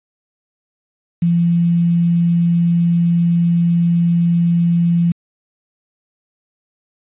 sine tone with quantisation, 170.9 Hz, F3, 37 cents flat, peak -11 dBFS, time 1.22-5.12 s, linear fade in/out 5 ms, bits 6, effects resampled to 8000 Hz

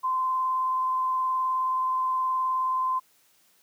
sine tone with vibrato, 1034 Hz, C6, 21 cents flat, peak -23 dBFS, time 0.03-3 s, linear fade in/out 20 ms, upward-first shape square, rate 19 Hz, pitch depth 10 cents each way, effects white hiss -63 dBFS RMS until 3.62 s + high-pass 100 Hz 12 dB/octave

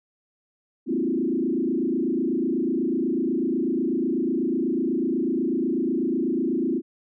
sine tone with frequency modulation, 293.7 Hz, D4, in tune, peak -21 dBFS, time 0.86-6.82 s, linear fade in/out 50 ms, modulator 28.1 Hz, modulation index 2.5, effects none

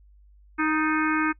harmonic tone with a mistuned harmonic, 311.1 Hz, D#4, in tune, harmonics 1 / 3 / 4 / 5 / 6 / 7 / 8, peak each -24 / -32 / -28 / -28 / -35 / -32 / -36 dBFS, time 0.58-1.33 s, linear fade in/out 20 ms, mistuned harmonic 6, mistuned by -70 cents, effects noise-tail reverb RT60 0.1 s tail -25 dB re dry + added 50 Hz sine -51 dBFS peak until 1.39 s

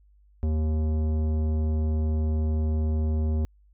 sine tone with tanh clipping, 77.78 Hz, D#2, in tune, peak -24 dBFS, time 0.43-3.45 s, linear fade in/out 0 ms, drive 14 dB, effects added 50 Hz sine -55 dBFS peak until 3.73 s

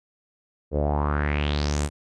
sawtooth tone with low-pass filter sweep, 73.42 Hz, D2, in tune, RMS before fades -24 dBFS, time 0.71-1.9 s, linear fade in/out 50 ms, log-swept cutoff 460 to 9500 Hz, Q 4.4, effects none

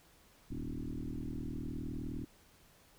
sine tone with frequency modulation, 133.5 Hz, C3, 35 cents sharp, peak -37 dBFS, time 0.5-2.25 s, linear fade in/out 10 ms, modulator 39.6 Hz, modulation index 4.7, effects pink hiss -64 dBFS RMS until 2.98 s

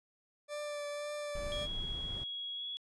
40% pulse tone with vibrato, 587.3 Hz, D5, in tune, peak -37 dBFS, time 0.48-1.68 s, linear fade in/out 50 ms, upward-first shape triangle, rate 1.9 Hz, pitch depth 18 cents each way
brown noise, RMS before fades -42 dBFS, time 1.35-2.24 s, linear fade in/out 5 ms
sine tone with pitch glide, 3322 to 3361 Hz, G#7 to G#7, 0 to +20 cents, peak -38 dBFS, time 1.52-2.77 s, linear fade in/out 0 ms, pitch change +20 cents, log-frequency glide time 2.54-2.65 s
effects resampled to 24000 Hz

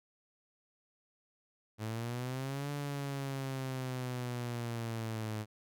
sawtooth linear two-way sweep, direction up then down, 106.8 to 144.8 to 106.8 Hz, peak -32 dBFS, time 1.78-5.46 s, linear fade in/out 50 ms, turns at 2.71 s, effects none

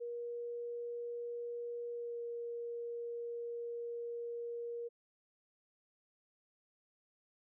sine tone with pitch glide, 475.8 to 471.7 Hz, A#4 to A#4, +35 to +20 cents, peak -39 dBFS, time 0-4.89 s, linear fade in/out 20 ms, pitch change -15 cents, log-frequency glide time 1.9-2.2 s, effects none

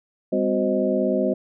sine tone cluster, 201.2 / 257.2 / 367.1 / 524 / 624 Hz, G3 / C4 / F#4 / C5 / D#5, +45 / -30 / -14 / +2 / +5 cents, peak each -25 dBFS, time 0.32-1.34 s, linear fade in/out 10 ms, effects none

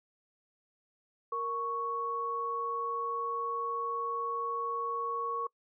sine tone pair together, 466.2 / 1110.1 Hz, A#4 / C#6, 0 / +2 cents, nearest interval octave + minor third, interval 1502 cents, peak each -38 / -32 dBFS, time 1.32-5.47 s, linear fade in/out 5 ms, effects noise-tail reverb RT60 0.1 s tail -25 dB re dry

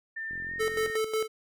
sine tone with pitch glide, 1792 to 1846.6 Hz, A6 to A#6, +31 to -17 cents, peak -33 dBFS, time 0.16-0.97 s, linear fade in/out 10 ms, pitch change +52 cents, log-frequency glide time 0.47-0.53 s
click train, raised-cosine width 3 ms, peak -35 dBFS, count 27, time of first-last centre 0.31-0.9 s, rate 44.1 Hz
square tone with tremolo, 437.8 Hz, A4, 9 cents flat, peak -26 dBFS, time 0.59-1.28 s, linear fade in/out 20 ms, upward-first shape square, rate 5.5 Hz, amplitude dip 65%
effects none

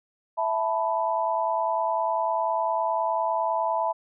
sine chord, E suspended fourth, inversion none, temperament just, 659.3 / 879 / 988.9 Hz, E5 / A5 / B5, 0 / -2 / +2 cents, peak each -27 dBFS, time 0.37-3.93 s, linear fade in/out 20 ms, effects none

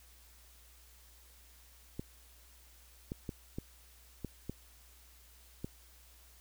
clicks, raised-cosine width 3 ms, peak -25 dBFS, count 7, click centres 1.995 / 3.119 / 3.292 / 3.585 / 4.247 / 4.496 / 5.645 s, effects added 60 Hz sine -60 dBFS peak until 6.4 s + white hiss -62 dBFS RMS until 6.4 s

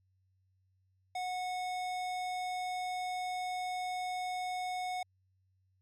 sine tone with hard clipping, 732 Hz, F#5, 19 cents flat, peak -36 dBFS, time 1.15-5.03 s, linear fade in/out 5 ms, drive 17 dB, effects added 94 Hz sine -70 dBFS peak until 5.81 s + MP3 64 kbps

